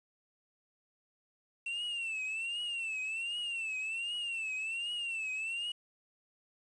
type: tone with vibrato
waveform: triangle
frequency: 2708 Hz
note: E7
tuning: 46 cents sharp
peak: -33 dBFS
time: 1.66-5.72 s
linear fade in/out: 5 ms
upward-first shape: triangle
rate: 1.3 Hz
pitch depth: 130 cents each way
effects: resampled to 22050 Hz + 10-bit